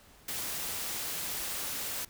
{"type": "noise", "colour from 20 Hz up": "white", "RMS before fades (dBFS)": -36, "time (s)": [0.28, 2.05], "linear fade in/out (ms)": 5, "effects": ["pink hiss -58 dBFS RMS until 2.09 s"]}